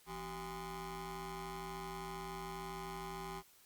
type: ring-modulated tone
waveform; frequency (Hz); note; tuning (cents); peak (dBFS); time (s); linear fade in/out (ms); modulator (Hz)
20% pulse; 214.8; A3; -41; -35; 0.06-3.43; 50; 598
effects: white hiss -65 dBFS RMS until 3.65 s + Opus 48 kbps